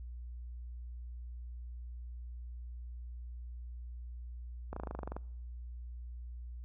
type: slowing click train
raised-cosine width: 1 ms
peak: -26 dBFS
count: 12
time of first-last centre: 4.73-5.165 s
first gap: 34 ms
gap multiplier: 1.03
effects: noise-tail reverb RT60 0.8 s tail -25 dB re dry + added 60 Hz sine -42 dBFS peak until 6.64 s